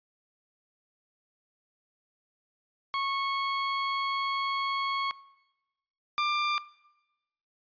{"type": "tone pair in turn", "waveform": "sawtooth", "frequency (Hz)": [1099, 1189.4], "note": ["C#6", "D6"], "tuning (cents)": [-15, 22], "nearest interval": "minor second", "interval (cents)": 137, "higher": "second", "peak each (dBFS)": [-24, -21], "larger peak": "second", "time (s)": [[2.94, 5.11], [6.18, 6.58]], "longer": "first", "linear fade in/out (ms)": 0, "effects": ["noise-tail reverb RT60 1.0 s tail -21 dB re dry", "resampled to 11025 Hz"]}